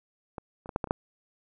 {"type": "clicks", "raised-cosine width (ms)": 1, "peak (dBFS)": [-22, -29, -22, -12, -15, -29, -10], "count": 7, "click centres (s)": [0.382, 0.659, 0.692, 0.761, 0.842, 0.873, 0.909], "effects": []}